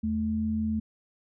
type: tone pair together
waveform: sine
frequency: 81.81 / 218.6 Hz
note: E2 / A3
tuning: -13 / -11 cents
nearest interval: octave + perfect fourth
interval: 1702 cents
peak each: -33 / -26 dBFS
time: 0.03-0.8 s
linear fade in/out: 10 ms
effects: none